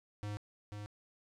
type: tone with echo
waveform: square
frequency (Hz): 103.83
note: G#2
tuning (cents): 0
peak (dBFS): -39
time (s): 0.23-0.37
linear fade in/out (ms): 0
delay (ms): 490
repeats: 1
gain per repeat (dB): -4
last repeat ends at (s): 0.86
effects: low-pass 8000 Hz 12 dB/octave + 11-bit